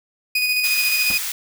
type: tone with tremolo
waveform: 30% pulse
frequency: 2485 Hz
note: D#7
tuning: 3 cents flat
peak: -14 dBFS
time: 0.35-1.18 s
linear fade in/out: 5 ms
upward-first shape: square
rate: 14 Hz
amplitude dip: 30%
type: high-pass noise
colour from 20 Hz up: white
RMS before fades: -26 dBFS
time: 0.64-1.32 s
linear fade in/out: 2 ms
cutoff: 1500 Hz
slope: 12 dB/octave
type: noise with exponential decay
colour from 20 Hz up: pink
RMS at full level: -27 dBFS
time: 1.1-1.23 s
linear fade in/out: 2 ms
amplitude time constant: 28 ms
effects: none